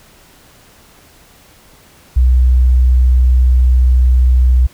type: tone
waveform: sine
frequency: 62.7 Hz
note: B1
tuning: 27 cents sharp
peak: -6 dBFS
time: 2.16-4.67 s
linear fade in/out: 10 ms
effects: pink hiss -45 dBFS RMS until 4.73 s